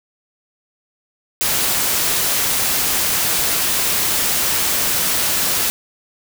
white noise, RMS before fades -18 dBFS, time 1.41-5.7 s, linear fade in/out 0 ms, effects none

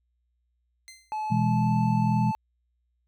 15% pulse tone with exponential decay, 2074 Hz, C7, 16 cents flat, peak -35 dBFS, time 0.88-1.23 s, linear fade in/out 0 ms, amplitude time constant 74 ms
triangle tone with pitch glide, 861 to 876.1 Hz, A5 to A5, -38 to -8 cents, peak -26 dBFS, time 1.12-2.35 s, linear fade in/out 0 ms, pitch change +30 cents, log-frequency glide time 1.27-1.73 s
sine chord, E major, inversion second, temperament equal, 123.47 / 164.81 / 207.7 Hz, B2 / E3 / G#3, 0 / 0 / 0 cents, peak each -25 / -27 / -25 dBFS, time 1.3-2.32 s, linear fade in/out 20 ms
effects added 60 Hz sine -70 dBFS peak until 3.07 s

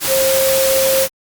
sine tone in noise, 533 Hz, C5, 32 cents sharp, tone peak -13 dBFS, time 0.07-1.08 s, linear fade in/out 50 ms, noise white, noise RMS -18 dBFS, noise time 0-1.09 s, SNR +2 dB, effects Opus 48 kbps

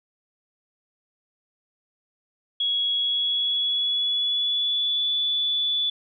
sine tone with pitch glide, 3336 to 3460 Hz, G#7 to A7, +7 to -30 cents, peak -21 dBFS, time 2.6-5.9 s, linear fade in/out 5 ms, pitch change +63 cents, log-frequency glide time 2.94-5.11 s, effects none

